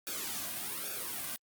white noise with flanger, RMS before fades -38 dBFS, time 0.07-1.36 s, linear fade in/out 0 ms, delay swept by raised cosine 0.98 to 2.28 ms, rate 1.2 Hz, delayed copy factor -0.85, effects Opus 48 kbps

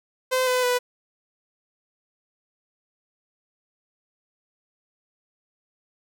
sawtooth tone with pitch steps, 514 / 504 / 494.2 Hz, C5 / B4 / B4, -31 / +35 / +1 cents, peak -16 dBFS, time 0.31-0.79 s, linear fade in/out 20 ms, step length 160 ms, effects none

